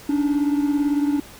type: beating tone pair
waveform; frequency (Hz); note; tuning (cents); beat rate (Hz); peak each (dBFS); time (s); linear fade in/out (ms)
triangle; 286.3 / 304.3; D4 / D#4; -44 / -38; 18; -16 / -22; 0.09-1.2; 5
effects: tanh soft clip ceiling -10 dBFS + pink hiss -43 dBFS RMS until 1.39 s